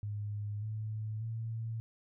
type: tone with pitch steps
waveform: sine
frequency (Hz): 103.83 / 108.36 / 113.1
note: G#2 / A2 / A2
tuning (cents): 0 / -26 / +48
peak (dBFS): -35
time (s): 0.03-1.8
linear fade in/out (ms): 0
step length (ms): 590
effects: none